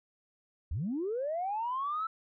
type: linear sweep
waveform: sine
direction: up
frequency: 58.5 to 1336 Hz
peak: -30 dBFS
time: 0.71-2.07 s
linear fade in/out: 5 ms
effects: tanh soft clip ceiling -26 dBFS